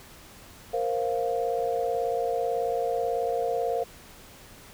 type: chord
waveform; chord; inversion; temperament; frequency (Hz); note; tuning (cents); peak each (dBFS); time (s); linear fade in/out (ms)
sine; Bb suspended second; none; just; 466.2 / 524.4 / 699.2; Bb4 / C5 / F5; 0 / +4 / +2; -28 / -30 / -29; 0.73-3.84; 10
effects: pink hiss -49 dBFS RMS until 4.73 s